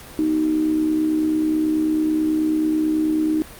sine tone with amplitude modulation, 311.1 Hz, D#4, in tune, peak -14 dBFS, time 0.19-3.42 s, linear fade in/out 0 ms, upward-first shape sine, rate 69.2 Hz, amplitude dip 55%, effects pink hiss -40 dBFS RMS until 3.59 s + Opus 48 kbps

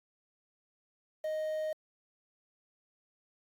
triangle tone with quantisation, 622.3 Hz, D#5, in tune, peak -30 dBFS, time 1.24-1.73 s, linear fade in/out 5 ms, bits 9, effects AAC 64 kbps

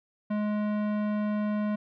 sine tone with tanh clipping, 210 Hz, G#3, 19 cents sharp, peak -28 dBFS, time 0.3-1.76 s, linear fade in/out 10 ms, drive 17 dB, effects none

